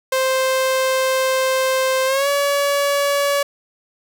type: tone with pitch glide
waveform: sawtooth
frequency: 523.3 to 567.4 Hz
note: C5 to C#5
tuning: 0 to +40 cents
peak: -12 dBFS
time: 0.12-3.43 s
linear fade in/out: 5 ms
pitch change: +140 cents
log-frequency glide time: 2.06-2.28 s
effects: none